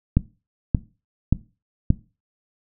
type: click train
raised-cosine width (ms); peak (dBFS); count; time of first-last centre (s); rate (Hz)
5; -3; 4; 0.17-1.904; 1.73
effects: noise-tail reverb RT60 0.3 s tail -18 dB re dry